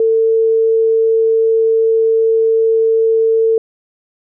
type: tone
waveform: sine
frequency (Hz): 448.7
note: A4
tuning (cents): +34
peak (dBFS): -9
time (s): 0-3.58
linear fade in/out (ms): 2
effects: none